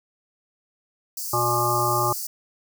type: high-pass noise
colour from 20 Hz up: white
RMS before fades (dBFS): -31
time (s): 1.17-2.27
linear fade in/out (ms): 5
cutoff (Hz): 4500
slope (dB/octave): 96
type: harmonic tone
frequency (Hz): 120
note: B2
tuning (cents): -49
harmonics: 1 / 3 / 5 / 7 / 9 / 10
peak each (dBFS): -28 / -28 / -30 / -26 / -28 / -24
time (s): 1.33-2.13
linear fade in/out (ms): 5
effects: none